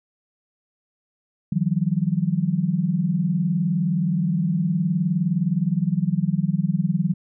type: tone cluster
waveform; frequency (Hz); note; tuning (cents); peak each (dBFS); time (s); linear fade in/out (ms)
sine; 153.6 / 173.3 / 192.8; D#3 / F3 / G3; -22 / -13 / -28; -24 / -22 / -24; 1.52-7.14; 5
effects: none